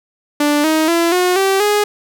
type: tone with pitch steps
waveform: sawtooth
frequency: 293.7 / 314.8 / 337.4 / 361.6 / 387.5 / 415.4 Hz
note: D4 / D#4 / E4 / F#4 / G4 / G#4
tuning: 0 / +20 / +40 / -40 / -20 / 0 cents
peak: -8 dBFS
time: 0.4-1.84 s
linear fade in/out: 5 ms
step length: 240 ms
effects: none